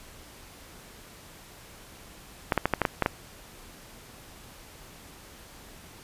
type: clicks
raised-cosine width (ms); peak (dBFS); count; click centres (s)
0.5; -7; 8; 2.522 / 2.577 / 2.656 / 2.737 / 2.817 / 2.852 / 3.023 / 3.061
effects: pink hiss -49 dBFS RMS until 6.03 s + resampled to 32000 Hz